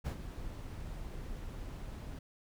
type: noise with ADSR envelope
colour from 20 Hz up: brown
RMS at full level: -34 dBFS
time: 0.04-2.19 s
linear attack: 24 ms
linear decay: 92 ms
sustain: -9 dB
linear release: 5 ms
effects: none